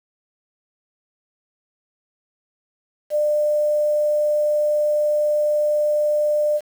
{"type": "tone with quantisation", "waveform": "sine", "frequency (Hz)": 598, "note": "D5", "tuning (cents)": 31, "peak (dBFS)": -16, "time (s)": [3.1, 6.61], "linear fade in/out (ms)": 50, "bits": 7, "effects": []}